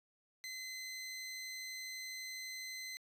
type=tone; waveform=20% pulse; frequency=2048 Hz; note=C7; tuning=38 cents flat; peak=-38 dBFS; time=0.44-2.97 s; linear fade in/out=0 ms; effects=resampled to 32000 Hz